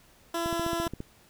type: tone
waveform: 15% pulse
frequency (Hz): 336.8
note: E4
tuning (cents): +37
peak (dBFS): -22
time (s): 0.34-0.88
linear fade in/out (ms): 5
type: click train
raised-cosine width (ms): 3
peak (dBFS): -22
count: 9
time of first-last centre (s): 0.46-1.004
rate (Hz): 14.7
effects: pink hiss -59 dBFS RMS until 1.29 s